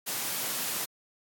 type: high-pass noise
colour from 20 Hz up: white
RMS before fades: -32 dBFS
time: 0.06-0.86 s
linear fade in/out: 20 ms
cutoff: 110 Hz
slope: 48 dB/octave
effects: AAC 64 kbps